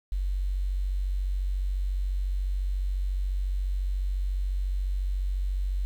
sine tone, 47.09 Hz, F#1, 31 cents sharp, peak -25 dBFS, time 0.12-5.85 s, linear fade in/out 0 ms, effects 9-bit

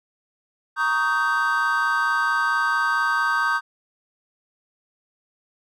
triangle chord, Eb dominant seventh, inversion second, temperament just, 933.4 / 1120.1 / 1244.5 / 1555.6 Hz, Bb5 / Db6 / Eb6 / G6, +2 / +18 / 0 / -14 cents, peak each -26 / -25 / -23 / -20 dBFS, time 0.76-3.61 s, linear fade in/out 50 ms, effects none

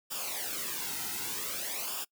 white noise with flanger, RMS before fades -36 dBFS, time 0.1-2.05 s, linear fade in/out 20 ms, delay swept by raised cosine 0.48 to 1.78 ms, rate 0.53 Hz, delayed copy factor -0.75, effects noise-tail reverb RT60 0.1 s tail -24 dB re dry

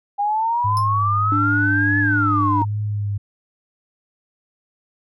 sine exponential two-way sweep, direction up then down, 804 to 1731 to 909 Hz, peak -17 dBFS, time 0.18-2.65 s, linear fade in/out 20 ms, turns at 1.99 s
sine tone with vibrato, 103.4 Hz, G#2, 7 cents flat, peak -20 dBFS, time 0.64-3.18 s, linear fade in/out 10 ms, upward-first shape triangle, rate 1.5 Hz, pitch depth 36 cents each way
sawtooth tone with exponential decay, 5274 Hz, E8, in tune, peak -24 dBFS, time 0.77-0.89 s, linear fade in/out 0 ms, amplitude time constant 24 ms
triangle tone with pitch glide, 293.7 to 298.3 Hz, D4 to D4, 0 to +27 cents, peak -19 dBFS, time 1.32-2.62 s, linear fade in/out 0 ms, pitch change +27 cents, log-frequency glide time 1.75-2.51 s
effects none

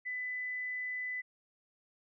sine tone, 2000 Hz, B6, 21 cents sharp, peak -35 dBFS, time 0.05-1.22 s, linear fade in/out 20 ms, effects none

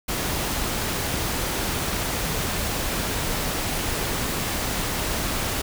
pink noise, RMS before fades -26 dBFS, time 0.08-5.62 s, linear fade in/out 10 ms, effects none

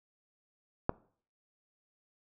click, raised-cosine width 1 ms, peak -13 dBFS, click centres 0.894 s, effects noise-tail reverb RT60 0.5 s tail -22 dB re dry

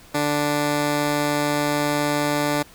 10% pulse tone pair together, 146.85 / 293.7 Hz, D3 / D4, 0 / 0 cents, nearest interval octave, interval 1200 cents, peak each -16 dBFS, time 0.14-2.63 s, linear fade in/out 10 ms, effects pink hiss -48 dBFS RMS until 2.74 s

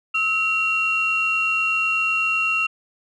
sine tone pair together, 1292.5 / 2744 Hz, E6 / F7, -34 / -31 cents, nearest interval octave + minor second, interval 1303 cents, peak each -24 / -18 dBFS, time 0.14-2.67 s, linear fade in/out 10 ms, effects tanh soft clip ceiling -13 dBFS

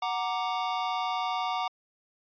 square chord, Gb augmented, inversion none, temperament equal, 740 / 932.3 / 1174.7 Hz, Gb5 / Bb5 / D6, 0 / 0 / 0 cents, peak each -32 / -34 / -34 dBFS, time 0.02-1.68 s, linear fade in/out 5 ms, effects resampled to 11025 Hz

